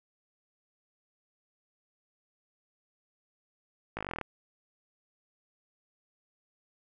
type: slowing click train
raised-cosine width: 0.5 ms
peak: -20 dBFS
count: 12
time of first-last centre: 3.97-4.213 s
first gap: 18 ms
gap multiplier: 1.04
effects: none